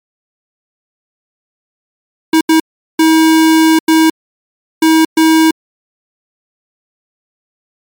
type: tone bursts at uneven times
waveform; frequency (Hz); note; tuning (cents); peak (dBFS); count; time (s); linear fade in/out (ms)
square; 320; D#4; +49; -6; 6; 2.33-2.41 / 2.49-2.6 / 2.99-3.79 / 3.88-4.1 / 4.82-5.05 / 5.17-5.51; 5
effects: MP3 96 kbps